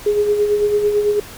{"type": "tone with tremolo", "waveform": "sine", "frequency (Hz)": 415.3, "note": "G#4", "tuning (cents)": 0, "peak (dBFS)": -11, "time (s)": [0.06, 1.2], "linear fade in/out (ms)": 5, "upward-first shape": "sine", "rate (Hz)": 9, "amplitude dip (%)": 50, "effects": ["pink hiss -36 dBFS RMS until 1.37 s"]}